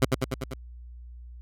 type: tone with echo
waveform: 15% pulse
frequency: 130.81 Hz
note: C3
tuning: in tune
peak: -11 dBFS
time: 0.02-0.05 s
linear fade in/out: 2 ms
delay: 98 ms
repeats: 5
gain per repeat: -3 dB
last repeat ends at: 0.54 s
effects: added 60 Hz sine -41 dBFS peak until 1.41 s + AAC 64 kbps